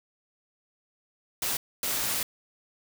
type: noise bursts at uneven times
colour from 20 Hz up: white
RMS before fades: -29 dBFS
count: 2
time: 1.42-1.57 / 1.83-2.23 s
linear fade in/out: 2 ms
effects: none